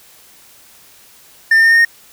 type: tone with pitch steps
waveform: triangle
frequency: 1795 / 1808.5 / 1822.2 / 1835.9 / 1849.7 Hz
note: A6 / A6 / A#6 / A#6 / A#6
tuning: +34 / +47 / -40 / -27 / -14 cents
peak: -5 dBFS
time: 1.51-1.85 s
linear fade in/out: 5 ms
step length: 68 ms
effects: white hiss -45 dBFS RMS until 2.12 s